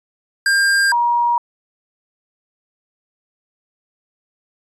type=tone pair in turn; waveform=square / sine; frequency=1601 / 952 Hz; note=G6 / A#5; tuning=+36 / +36 cents; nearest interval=major sixth; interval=900 cents; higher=first; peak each=-13 dBFS; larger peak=neither; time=0.46-0.92 / 0.92-1.38 s; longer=neither; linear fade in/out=2 ms; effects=resampled to 24000 Hz